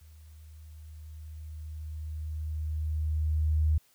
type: tone with level ramp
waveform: sine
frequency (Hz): 77.3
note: D#2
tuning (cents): -11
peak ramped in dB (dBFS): -50 to -21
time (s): 0.01-3.78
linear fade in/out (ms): 5
effects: white hiss -65 dBFS RMS until 3.94 s